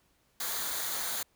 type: noise with comb filter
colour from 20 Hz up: white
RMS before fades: -34 dBFS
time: 0.4-1.23 s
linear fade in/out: 5 ms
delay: 0.37 ms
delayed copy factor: -0.55
effects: pink hiss -70 dBFS RMS until 1.35 s